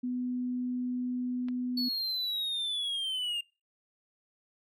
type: tone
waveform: sine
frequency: 248.9 Hz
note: B3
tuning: 14 cents sharp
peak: -30 dBFS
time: 0.03-1.89 s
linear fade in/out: 10 ms
type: clicks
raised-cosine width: 0.3 ms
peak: -32 / -38 dBFS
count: 2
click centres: 1.485 / 1.488 s
type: linear sweep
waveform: triangle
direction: down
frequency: 4435 to 2794 Hz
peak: -29 dBFS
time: 1.77-3.41 s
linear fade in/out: 5 ms
effects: noise-tail reverb RT60 0.3 s tail -25 dB re dry